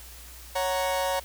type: chord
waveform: 40% pulse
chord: F# major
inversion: second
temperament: equal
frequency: 554.4 / 740 / 932.3 Hz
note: C#5 / F#5 / A#5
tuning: 0 / 0 / 0 cents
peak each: -27 / -31 / -29 dBFS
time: 0.55-1.2 s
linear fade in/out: 10 ms
effects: added 60 Hz sine -46 dBFS peak until 1.24 s + white hiss -47 dBFS RMS until 1.24 s